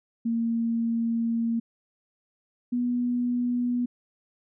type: tone pair in turn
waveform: sine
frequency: 230.4 / 244.1 Hz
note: A#3 / B3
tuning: -20 / -20 cents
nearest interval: minor second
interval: 100 cents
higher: second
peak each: -23 dBFS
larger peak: neither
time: 0.25-1.6 / 2.72-3.86 s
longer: first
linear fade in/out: 10 ms
effects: none